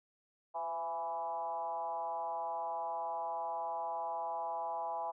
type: tone with frequency modulation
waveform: sine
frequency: 830.6 Hz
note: G#5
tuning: in tune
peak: -35 dBFS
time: 0.54-5.12 s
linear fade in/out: 20 ms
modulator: 162 Hz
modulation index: 1.2
effects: none